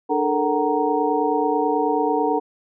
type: tone cluster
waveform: sine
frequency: 296.6 / 432.9 / 462.1 / 751 / 933 Hz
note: D4 / A4 / A#4 / F#5 / A#5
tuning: +17 / -28 / -15 / +26 / +1 cents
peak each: -24 dBFS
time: 0.09-2.4 s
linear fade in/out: 20 ms
effects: none